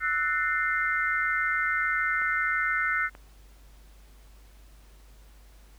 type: chord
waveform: sine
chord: F# half-diminished seventh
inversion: third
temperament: equal with one note detuned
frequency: 1318.5 / 1480 / 1803.2 / 2093 Hz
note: E6 / F#6 / A6 / C7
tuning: 0 / 0 / +42 / 0 cents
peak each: -31 / -28 / -31 / -29 dBFS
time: 0-3.1 s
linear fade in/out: 50 ms
type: clicks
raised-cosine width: 0.5 ms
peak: -30 dBFS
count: 2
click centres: 2.218 / 3.151 s
effects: added 50 Hz sine -50 dBFS peak until 5.78 s + pink hiss -60 dBFS RMS until 5.78 s